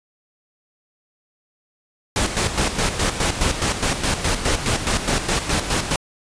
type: noise with tremolo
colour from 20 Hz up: pink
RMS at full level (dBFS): -19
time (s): 2.16-5.96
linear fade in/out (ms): 2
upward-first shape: square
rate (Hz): 4.8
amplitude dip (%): 60
effects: resampled to 22050 Hz